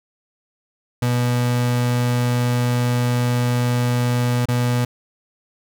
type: tone with dropouts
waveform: 35% pulse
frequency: 122.3 Hz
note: B2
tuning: 16 cents flat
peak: -15 dBFS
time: 1.02-4.85 s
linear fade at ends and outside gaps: 5 ms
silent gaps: 4.456-4.485 s
effects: none